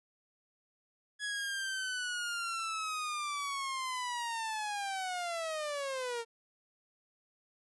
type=linear sweep; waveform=sawtooth; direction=down; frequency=1684 to 454.9 Hz; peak=-31 dBFS; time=1.19-6.25 s; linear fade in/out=50 ms; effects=resampled to 24000 Hz